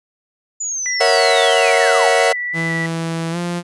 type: linear sweep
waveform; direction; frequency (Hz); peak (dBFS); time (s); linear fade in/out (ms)
sine; down; 7040 to 669; -20; 0.6-2.09; 10
type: tone with vibrato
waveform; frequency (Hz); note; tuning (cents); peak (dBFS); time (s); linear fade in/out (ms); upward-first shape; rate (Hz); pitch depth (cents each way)
sine; 1975.5; B6; 0; -20; 0.86-2.86; 0; square; 3; 16
type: chord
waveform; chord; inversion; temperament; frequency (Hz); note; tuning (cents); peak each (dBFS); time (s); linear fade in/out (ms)
40% pulse; F# dominant seventh; first; equal; 466.2 / 554.4 / 659.3 / 740; A#4 / C#5 / E5 / F#5; 0 / 0 / 0 / 0; -17; 1-2.33; 10
type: tone with pitch glide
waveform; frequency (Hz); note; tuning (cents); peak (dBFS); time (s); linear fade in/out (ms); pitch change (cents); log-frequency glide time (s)
sawtooth; 164.81 to 174.01; E3 to F3; 0 to -6; -16; 2.53-3.63; 50; +94; 3.31-3.37
effects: resampled to 24000 Hz